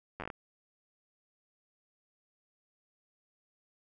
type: slowing click train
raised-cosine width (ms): 0.5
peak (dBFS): -24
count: 7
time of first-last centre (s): 0.2-0.302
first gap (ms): 10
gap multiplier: 1.21
effects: none